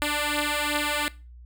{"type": "beating tone pair", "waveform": "5% pulse", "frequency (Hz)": [293.7, 296.4], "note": ["D4", "D4"], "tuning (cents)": [0, 16], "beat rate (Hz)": 2.7, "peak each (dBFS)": [-17, -15], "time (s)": [0.02, 1.08], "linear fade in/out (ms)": 0, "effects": ["noise-tail reverb RT60 0.3 s tail -20 dB re dry", "added 60 Hz sine -43 dBFS peak until 1.45 s"]}